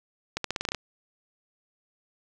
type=accelerating click train; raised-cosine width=0.2 ms; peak=-11 dBFS; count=9; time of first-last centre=0.37-0.747 s; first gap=73 ms; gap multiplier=0.87; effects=none